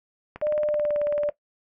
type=click train; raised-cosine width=0.5 ms; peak=-22 dBFS; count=18; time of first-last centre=0.36-1.289 s; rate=18.3 Hz
type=tone with pitch glide; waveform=sine; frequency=601 to 588 Hz; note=D5 to D5; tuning=+40 to +2 cents; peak=-21 dBFS; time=0.42-1.3 s; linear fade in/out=5 ms; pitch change=-38 cents; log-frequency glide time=0.6-1 s
effects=noise-tail reverb RT60 0.1 s tail -17 dB re dry

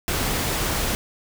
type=noise; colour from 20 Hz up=pink; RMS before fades=-24 dBFS; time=0.08-0.95 s; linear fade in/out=0 ms; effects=none

